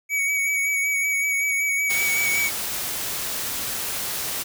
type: tone with vibrato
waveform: square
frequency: 2256 Hz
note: C#7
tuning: 30 cents sharp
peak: -21 dBFS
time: 0.09-2.51 s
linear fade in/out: 50 ms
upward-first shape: sine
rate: 5.3 Hz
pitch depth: 25 cents each way
type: noise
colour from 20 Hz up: white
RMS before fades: -28 dBFS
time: 1.89-4.44 s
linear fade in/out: 20 ms
effects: none